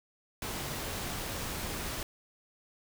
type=noise; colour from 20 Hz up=pink; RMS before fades=-37 dBFS; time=0.42-2.03 s; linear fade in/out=2 ms; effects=none